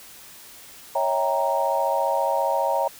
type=chord; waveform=sine; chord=C# diminished seventh; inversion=none; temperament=equal with one note detuned; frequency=554.4 / 649.1 / 784 / 932.3 Hz; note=C#5 / E5 / G5 / Bb5; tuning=0 / -27 / 0 / 0 cents; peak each=-25 / -26 / -27 / -24 dBFS; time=0.95-2.88 s; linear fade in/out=5 ms; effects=white hiss -45 dBFS RMS until 2.99 s